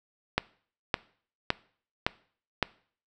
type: click train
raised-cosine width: 0.3 ms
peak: -7 dBFS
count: 5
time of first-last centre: 0.38-2.627 s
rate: 1.78 Hz
effects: noise-tail reverb RT60 0.5 s tail -21 dB re dry